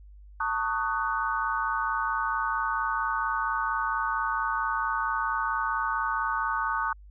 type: chord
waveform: sine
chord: D# half-diminished seventh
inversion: second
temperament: just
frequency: 896 / 1120.1 / 1244.5 / 1493.4 Hz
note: A5 / C#6 / D#6 / F#6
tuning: +31 / +18 / 0 / +16 cents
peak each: -31 dBFS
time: 0.4-6.93 s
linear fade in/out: 5 ms
effects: added 50 Hz sine -46 dBFS peak until 7.1 s